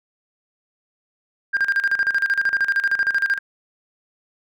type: tone with tremolo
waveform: sine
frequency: 1600 Hz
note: G6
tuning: 35 cents sharp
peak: -13 dBFS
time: 1.53-3.39 s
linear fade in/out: 20 ms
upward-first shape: square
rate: 13 Hz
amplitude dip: 80%
effects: tanh soft clip ceiling -13 dBFS